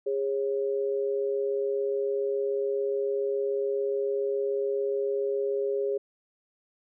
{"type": "tone pair together", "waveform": "sine", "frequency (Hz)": [409, 546], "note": ["G#4", "C#5"], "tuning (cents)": [-26, -26], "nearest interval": "perfect fourth", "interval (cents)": 500, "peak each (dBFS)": [-26, -32], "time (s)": [0.06, 5.98], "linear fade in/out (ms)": 10, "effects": []}